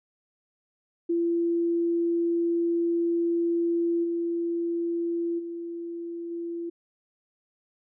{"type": "tone with level steps", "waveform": "sine", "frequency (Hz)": 339.5, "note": "F4", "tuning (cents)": -49, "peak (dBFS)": [-22, -25, -32, -30], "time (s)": [1.09, 6.7], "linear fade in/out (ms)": 10, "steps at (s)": [4.03, 5.38, 6.3], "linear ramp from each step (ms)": 20, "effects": []}